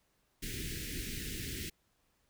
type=band-stop noise; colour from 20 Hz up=pink; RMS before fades=-40 dBFS; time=0.42-1.7 s; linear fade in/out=10 ms; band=420 to 1700 Hz; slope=48 dB/octave; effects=pink hiss -75 dBFS RMS until 2.29 s